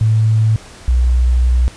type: tone pair in turn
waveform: sine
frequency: 110 / 61.74 Hz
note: A2 / B1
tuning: 0 / 0 cents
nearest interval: minor seventh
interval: 1000 cents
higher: first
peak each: -9 dBFS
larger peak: neither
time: 0.01-0.56 / 0.88-1.68 s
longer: second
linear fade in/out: 0 ms
effects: pink hiss -38 dBFS RMS until 1.76 s + resampled to 22050 Hz